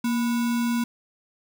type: tone with sample-and-hold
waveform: sine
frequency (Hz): 235.3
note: A#3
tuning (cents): +16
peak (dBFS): -21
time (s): 0.04-0.84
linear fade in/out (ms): 5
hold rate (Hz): 1225
effects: none